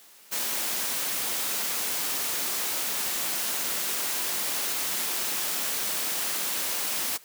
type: noise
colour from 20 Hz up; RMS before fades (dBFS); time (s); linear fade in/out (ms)
white; -29; 0.31-7.18; 20
effects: white hiss -53 dBFS RMS until 7.24 s + high-pass 200 Hz 12 dB/octave